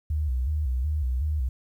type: tone with vibrato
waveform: sine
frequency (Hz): 69.3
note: C#2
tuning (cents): 0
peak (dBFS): -23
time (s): 0.1-1.49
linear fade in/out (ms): 5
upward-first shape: square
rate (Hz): 2.7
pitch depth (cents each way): 160
effects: 10-bit